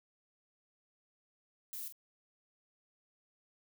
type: noise with echo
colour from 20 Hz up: violet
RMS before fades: -43 dBFS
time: 1.73-1.88 s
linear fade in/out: 0 ms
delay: 44 ms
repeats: 1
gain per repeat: -9 dB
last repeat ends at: 1.924 s
effects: none